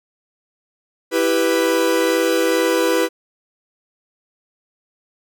45% pulse chord, E minor, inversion none, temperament equal, 329.6 / 392 / 493.9 Hz, E4 / G4 / B4, 0 / 0 / 0 cents, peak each -20 / -21 / -18 dBFS, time 1.11-3.09 s, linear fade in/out 50 ms, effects none

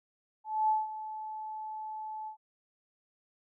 sine tone with ADSR envelope, 866 Hz, A5, 28 cents flat, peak -23 dBFS, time 0.44-2.37 s, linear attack 250 ms, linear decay 180 ms, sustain -14 dB, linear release 97 ms, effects none

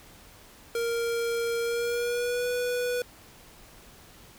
square tone with pitch glide, 466.2 to 490.8 Hz, A#4 to B4, 0 to -11 cents, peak -27 dBFS, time 0.75-3.02 s, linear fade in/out 2 ms, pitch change +89 cents, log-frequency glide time 1.61-2.47 s, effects pink hiss -52 dBFS RMS until 4.38 s

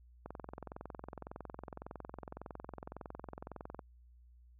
click train, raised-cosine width 1 ms, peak -30 dBFS, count 78, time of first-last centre 0.26-3.792 s, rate 21.8 Hz, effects added 60 Hz sine -58 dBFS peak until 4.59 s

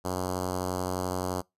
5% pulse tone with notch filter, 91.6 Hz, F#2, 17 cents flat, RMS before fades -31 dBFS, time 0.04-1.42 s, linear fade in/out 20 ms, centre 2500 Hz, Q 0.64, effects noise-tail reverb RT60 0.2 s tail -25 dB re dry + resampled to 32000 Hz

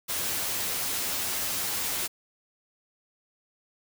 white noise with comb filter, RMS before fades -30 dBFS, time 0.08-2.08 s, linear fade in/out 20 ms, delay 11 ms, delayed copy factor +0.5, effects none

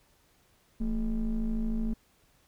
triangle ring-modulated tone, 98.4 Hz, G2, 7 cents sharp, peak -22 dBFS, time 0.8-1.94 s, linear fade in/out 10 ms, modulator 125 Hz, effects pink hiss -66 dBFS RMS until 2.47 s

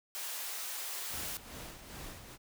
white high-pass noise, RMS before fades -40 dBFS, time 0.15-1.37 s, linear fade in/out 0 ms, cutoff 540 Hz, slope 12 dB/octave
pink noise with tremolo, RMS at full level -45 dBFS, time 1.09-2.38 s, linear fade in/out 50 ms, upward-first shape sine, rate 2.4 Hz, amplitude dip 55%
effects none

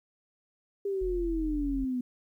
sine exponential sweep, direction down, 404 to 245.3 Hz, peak -28 dBFS, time 0.85-2.01 s, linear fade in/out 5 ms
sine tone, 43.35 Hz, F1, 12 cents flat, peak -33 dBFS, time 1.01-1.85 s, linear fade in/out 10 ms
effects 11-bit

